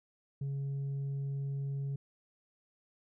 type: tone with tanh clipping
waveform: sine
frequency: 138.59 Hz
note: C#3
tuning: in tune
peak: -34 dBFS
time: 0.41-1.96 s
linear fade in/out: 5 ms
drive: 2 dB
effects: none